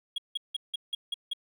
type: tone bursts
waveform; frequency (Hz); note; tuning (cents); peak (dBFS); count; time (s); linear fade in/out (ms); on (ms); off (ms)
triangle; 3300; G#7; -12; -27; 7; 0.16-1.334; 5; 22; 170
effects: none